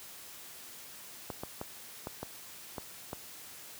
clicks, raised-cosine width 1 ms, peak -23 dBFS, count 7, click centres 1.302 / 1.435 / 1.614 / 2.071 / 2.23 / 2.782 / 3.131 s, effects white hiss -49 dBFS RMS until 3.79 s + high-pass 60 Hz 12 dB/octave

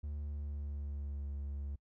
triangle tone with pitch glide, 73.42 to 70.71 Hz, D2 to C#2, 0 to +35 cents, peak -36 dBFS, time 0.03-1.76 s, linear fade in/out 10 ms, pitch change -65 cents, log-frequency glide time 0.15-1.28 s, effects noise-tail reverb RT60 0.1 s tail -25 dB re dry

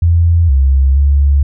sine tone with pitch steps, 84.5 / 67.4 / 70.5 Hz, E2 / C#2 / C#2, +43 / -48 / +30 cents, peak -6 dBFS, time 0.02-1.43 s, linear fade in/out 5 ms, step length 470 ms, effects none

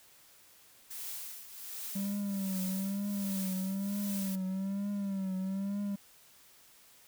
blue noise with tremolo, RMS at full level -40 dBFS, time 0.9-4.36 s, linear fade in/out 10 ms, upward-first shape triangle, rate 1.3 Hz, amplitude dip 75%
triangle tone with vibrato, 195.1 Hz, G3, 8 cents flat, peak -30 dBFS, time 1.95-5.96 s, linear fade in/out 10 ms, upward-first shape triangle, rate 1.1 Hz, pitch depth 80 cents each way
effects white hiss -60 dBFS RMS until 7.07 s

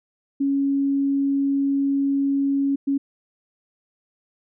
sine tone bursts at uneven times, 277.2 Hz, C#4, in tune, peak -18 dBFS, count 2, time 0.4-2.76 / 2.87-2.98 s, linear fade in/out 10 ms, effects none

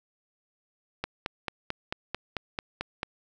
click train, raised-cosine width 0.3 ms, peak -14 dBFS, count 10, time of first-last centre 1.04-3.031 s, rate 4.52 Hz, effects none

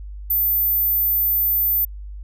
sine tone, 14080 Hz, A9, in tune, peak -16 dBFS, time 0.3-1.85 s, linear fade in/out 5 ms, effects added 50 Hz sine -31 dBFS peak until 2.23 s

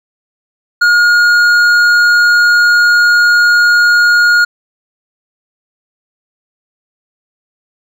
sine tone with hard clipping, 1430 Hz, F6, 41 cents sharp, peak -7 dBFS, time 0.81-4.45 s, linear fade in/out 10 ms, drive 7 dB, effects none

